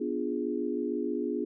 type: chord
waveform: sine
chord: B diminished seventh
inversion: none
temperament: equal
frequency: 246.9 / 293.7 / 349.2 / 415.3 Hz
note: B3 / D4 / F4 / Ab4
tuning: 0 / 0 / 0 / 0 cents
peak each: -34 dBFS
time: 0-1.45 s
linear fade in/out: 10 ms
effects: none